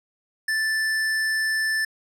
square tone, 1760 Hz, A6, in tune, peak -22 dBFS, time 0.48-1.85 s, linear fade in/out 5 ms, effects low-pass 11000 Hz 12 dB/octave

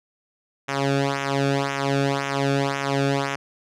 sawtooth tone with flanger, 138.59 Hz, C#3, in tune, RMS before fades -23 dBFS, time 0.68-3.36 s, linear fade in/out 10 ms, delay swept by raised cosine 0.22 to 1.01 ms, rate 1.9 Hz, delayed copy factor -0.95, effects low-pass 6000 Hz 12 dB/octave

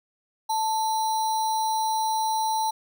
sine tone with sample-and-hold, 880 Hz, A5, in tune, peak -22 dBFS, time 0.49-2.71 s, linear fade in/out 10 ms, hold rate 4900 Hz, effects none

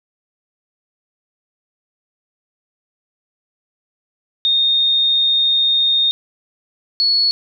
sine tone pair in turn, 3683 / 4387 Hz, A#7 / C#8, -22 / -19 cents, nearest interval minor third, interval 303 cents, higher second, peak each -12 dBFS, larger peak neither, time 4.45-6.11 / 7-7.31 s, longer first, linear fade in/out 0 ms, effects 9-bit

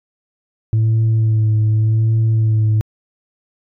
sine tone with vibrato, 110 Hz, A2, in tune, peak -9 dBFS, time 0.73-2.81 s, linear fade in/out 0 ms, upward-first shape sine, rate 0.86 Hz, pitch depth 30 cents each way, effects tanh soft clip ceiling -10 dBFS

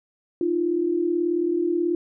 sine tone pair together, 308.2 / 346.7 Hz, D#4 / F4, -16 / -13 cents, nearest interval major second, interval 203 cents, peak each -26 / -21 dBFS, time 0.41-1.95 s, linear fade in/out 2 ms, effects none

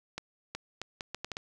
accelerating click train, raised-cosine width 0.2 ms, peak -19 dBFS, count 8, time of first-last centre 0.18-1.369 s, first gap 370 ms, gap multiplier 0.72, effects none

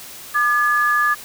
sine tone pair together, 1202.1 / 1700 Hz, D6 / G#6, +40 / +40 cents, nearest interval tritone, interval 600 cents, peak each -17 dBFS, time 0.34-1.15 s, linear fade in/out 20 ms, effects white hiss -37 dBFS RMS until 1.24 s

